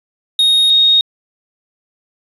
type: tone pair in turn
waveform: triangle / sine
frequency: 3729 / 3729 Hz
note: A#7 / A#7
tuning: 0 / 0 cents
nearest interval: unison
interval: 0 cents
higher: neither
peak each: -7 dBFS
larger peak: neither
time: 0.39-0.7 / 0.7-1.01 s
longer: neither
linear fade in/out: 2 ms
effects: resampled to 32000 Hz + 7-bit